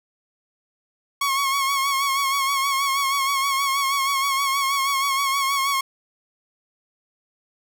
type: tone with vibrato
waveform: sawtooth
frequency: 1100 Hz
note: C#6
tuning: 14 cents flat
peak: -16 dBFS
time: 1.21-5.81 s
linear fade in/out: 5 ms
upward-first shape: sine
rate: 6.3 Hz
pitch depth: 46 cents each way
effects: none